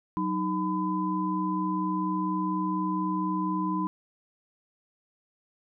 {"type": "tone cluster", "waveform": "sine", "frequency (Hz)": [185.9, 310.1, 1008], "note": ["F#3", "D#4", "B5"], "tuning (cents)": [8, -6, 35], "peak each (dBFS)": -30, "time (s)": [0.17, 3.87], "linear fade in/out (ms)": 0, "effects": []}